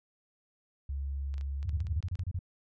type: tone with pitch glide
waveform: sine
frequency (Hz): 69.3 to 73.17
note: C#2 to D2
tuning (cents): 0 to -6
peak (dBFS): -32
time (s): 0.89-2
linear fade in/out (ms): 5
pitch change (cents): +94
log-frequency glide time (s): 1.58-1.67
type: clicks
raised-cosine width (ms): 0.2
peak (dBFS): -35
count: 11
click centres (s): 1.341 / 1.381 / 1.411 / 1.629 / 1.693 / 1.804 / 1.869 / 2.027 / 2.085 / 2.154 / 2.194
type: tone bursts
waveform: sine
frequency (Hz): 89.4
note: F2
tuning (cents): +41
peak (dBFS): -30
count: 10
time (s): 1.65-2.391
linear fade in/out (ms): 5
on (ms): 48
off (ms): 29
effects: none